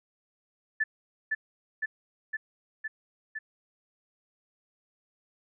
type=tone with echo; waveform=sine; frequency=1749 Hz; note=A6; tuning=11 cents flat; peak=-23 dBFS; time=0.8-0.84 s; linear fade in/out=10 ms; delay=510 ms; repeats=5; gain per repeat=-2 dB; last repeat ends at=3.39 s; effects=none